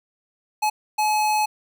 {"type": "tone bursts at uneven times", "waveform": "square", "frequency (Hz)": 852, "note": "G#5", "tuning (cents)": 44, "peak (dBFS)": -19, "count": 2, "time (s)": [[0.62, 0.7], [0.98, 1.46]], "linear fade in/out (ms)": 10, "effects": []}